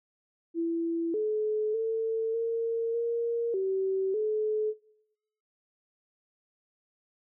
sine tone with pitch steps, 333.6 / 428.6 / 448 / 458.4 / 466.9 / 383.1 / 429.5 Hz, E4 / A4 / A4 / A#4 / A#4 / G4 / A4, +21 / -45 / +31 / -29 / +3 / -40 / -42 cents, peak -26 dBFS, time 0.54-4.74 s, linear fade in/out 50 ms, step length 600 ms, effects noise-tail reverb RT60 0.8 s tail -19 dB re dry

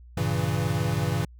square chord, G diminished seventh, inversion none, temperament equal, 98 / 116.54 / 138.59 / 164.81 Hz, G2 / Bb2 / Db3 / Fb3, 0 / 0 / 0 / 0 cents, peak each -30 dBFS, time 0.17-1.25 s, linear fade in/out 5 ms, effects added 60 Hz sine -45 dBFS peak until 1.39 s

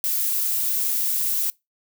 violet noise, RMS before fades -23 dBFS, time 0.04-1.5 s, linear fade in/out 0 ms, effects noise-tail reverb RT60 0.2 s tail -23 dB re dry

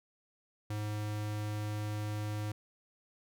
square tone, 105.5 Hz, G#2, 28 cents sharp, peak -35 dBFS, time 0.7-2.52 s, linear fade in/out 5 ms, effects none

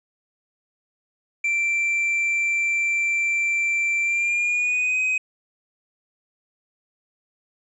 triangle tone with pitch glide, 2349 to 2518 Hz, D7 to D#7, 0 to +20 cents, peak -18 dBFS, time 1.44-5.18 s, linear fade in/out 5 ms, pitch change +120 cents, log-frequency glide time 4.02-5 s, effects resampled to 24000 Hz + 10-bit

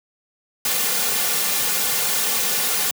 white noise with comb filter, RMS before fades -21 dBFS, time 0.65-2.91 s, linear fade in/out 2 ms, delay 3.1 ms, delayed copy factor -0.75, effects high-pass 200 Hz 12 dB/octave

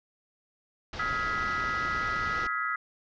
pink low-pass noise, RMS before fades -39 dBFS, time 0.93-2.47 s, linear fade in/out 2 ms, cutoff 5700 Hz, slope 48 dB/octave
sine chord, F half-diminished seventh, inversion third, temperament equal with one note detuned, 1273.6 / 1396.9 / 1661.2 / 1975.5 Hz, Eb6 / F6 / Ab6 / Cb7, +40 / 0 / 0 / 0 cents, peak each -31 / -34 / -36 / -34 dBFS, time 0.99-2.76 s, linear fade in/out 5 ms
effects none

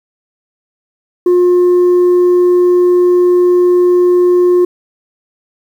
sine tone, 356.8 Hz, F4, 37 cents sharp, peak -3 dBFS, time 1.26-4.65 s, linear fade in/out 5 ms, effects tanh soft clip ceiling -5 dBFS + 7-bit

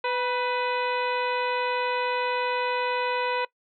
harmonic tone with a mistuned harmonic, 498.8 Hz, B4, 17 cents sharp, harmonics 1 / 2 / 3 / 4 / 5 / 6 / 7 / 8, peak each -28 / -28 / -34 / -36 / -34 / -42 / -43 / -42 dBFS, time 0.04-3.45 s, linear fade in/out 5 ms, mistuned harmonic 2, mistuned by -41 cents, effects noise-tail reverb RT60 0.1 s tail -21 dB re dry

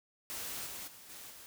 white noise with level steps, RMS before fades -41 / -44 / -54 / -49 / -52 dBFS, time 0.3-1.46 s, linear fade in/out 0 ms, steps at 0.66 / 0.87 / 1.09 / 1.3 s, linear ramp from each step 10 ms, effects none

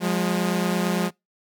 sawtooth tone pair together, 178 / 206.8 Hz, F3 / G#3, +33 / -7 cents, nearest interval minor third, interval 260 cents, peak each -19 / -21 dBFS, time 0-1.11 s, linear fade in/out 50 ms, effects noise-tail reverb RT60 0.2 s tail -26 dB re dry

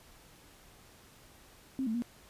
sine tone with pitch steps, 265 / 221.6 / 238.5 Hz, C4 / A3 / A#3, +22 / +13 / +40 cents, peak -30 dBFS, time 1.79-2.021 s, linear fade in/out 0 ms, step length 77 ms, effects pink hiss -58 dBFS RMS until 2.29 s + resampled to 32000 Hz

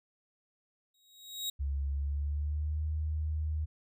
sawtooth tone with exponential growth, 3800 Hz, A#7, 33 cents sharp, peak -28 dBFS, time 0.94-1.5 s, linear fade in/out 5 ms, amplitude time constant 120 ms
sine tone with pitch glide, 69.6 to 77.23 Hz, C#2 to D#2, +8 to -12 cents, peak -30 dBFS, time 1.59-3.66 s, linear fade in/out 20 ms, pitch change +180 cents, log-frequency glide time 1.9-2.85 s
effects none

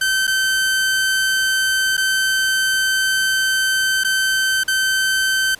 sawtooth tone with dropouts, 1543 Hz, G6, 28 cents flat, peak -12 dBFS, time 0.01-5.55 s, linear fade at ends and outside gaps 5 ms, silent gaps 0.27-0.276 / 1.969-1.977 / 4.037-4.046 / 4.636-4.679 s, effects pink hiss -45 dBFS RMS until 5.59 s + resampled to 32000 Hz

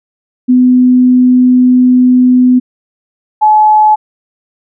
sine tone pair in turn, 251.3 / 855.3 Hz, B3 / A5, +30 / -49 cents, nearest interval octave + major sixth, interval 2121 cents, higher second, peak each -3 dBFS, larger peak neither, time 0.48-2.6 / 3.41-3.96 s, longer first, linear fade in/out 20 ms, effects none

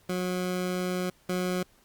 20% pulse tone pair in turn, 181.7 / 181.7 Hz, F#3 / F#3, -31 / -31 cents, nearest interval unison, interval 0 cents, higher neither, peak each -23 / -22 dBFS, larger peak second, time 0.09-1.1 / 1.29-1.63 s, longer first, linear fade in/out 5 ms, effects pink hiss -62 dBFS RMS until 1.84 s + Opus 48 kbps

